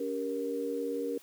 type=chord; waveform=sine; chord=G diminished; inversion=second; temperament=just; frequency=282.2 / 392 / 470.4 Hz; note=Db4 / G4 / Bb4; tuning=+31 / 0 / +16 cents; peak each=-36 / -39 / -33 dBFS; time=0-1.18 s; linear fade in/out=5 ms; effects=white hiss -57 dBFS RMS until 1.22 s